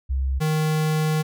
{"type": "tone pair in turn", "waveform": ["sine", "square"], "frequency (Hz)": [66.6, 155.5], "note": ["C2", "D#3"], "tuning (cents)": [31, -1], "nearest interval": "octave + minor third", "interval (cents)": 1468, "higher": "second", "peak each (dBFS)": -20, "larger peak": "neither", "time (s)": [[0.09, 0.4], [0.4, 1.23]], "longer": "second", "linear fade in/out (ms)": 20, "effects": []}